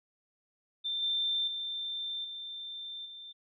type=tone with level steps; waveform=sine; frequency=3572 Hz; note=A7; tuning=25 cents sharp; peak=-31 / -28 / -34 / -39 / -44 dBFS; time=0.84-3.33 s; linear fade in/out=20 ms; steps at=1.02 / 1.47 / 2.24 / 3.05 s; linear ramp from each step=10 ms; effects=none